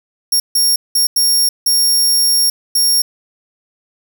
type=tone bursts at uneven times; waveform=20% pulse; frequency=5550 Hz; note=F8; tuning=12 cents flat; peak=-5 dBFS; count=6; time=0.32-0.4 / 0.55-0.76 / 0.95-1.07 / 1.16-1.49 / 1.66-2.5 / 2.75-3.02 s; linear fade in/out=5 ms; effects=none